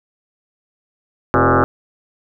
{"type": "tone with frequency modulation", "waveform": "sine", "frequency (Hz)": 466.2, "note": "A#4", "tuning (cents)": 0, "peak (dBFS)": -10, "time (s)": [1.34, 1.64], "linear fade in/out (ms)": 0, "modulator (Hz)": 122, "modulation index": 8, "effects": []}